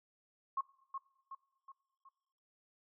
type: tone with echo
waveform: sine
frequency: 1082 Hz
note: C#6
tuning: 42 cents flat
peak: -32 dBFS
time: 0.57-0.61 s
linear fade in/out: 5 ms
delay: 370 ms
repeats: 4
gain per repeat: -6 dB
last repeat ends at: 2.09 s
effects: noise-tail reverb RT60 1.0 s tail -21 dB re dry